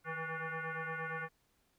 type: tone with frequency modulation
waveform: sine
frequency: 166.3 Hz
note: E3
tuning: 16 cents sharp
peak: -37 dBFS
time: 0.04-1.29 s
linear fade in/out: 50 ms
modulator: 324 Hz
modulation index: 5.8
effects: pink hiss -75 dBFS RMS until 1.78 s